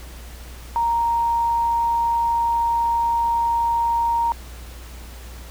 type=tone; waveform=sine; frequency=932.3 Hz; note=A#5; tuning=in tune; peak=-17 dBFS; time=0.76-4.32 s; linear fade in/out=0 ms; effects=added 60 Hz sine -36 dBFS peak until 5.5 s + pink hiss -43 dBFS RMS until 5.5 s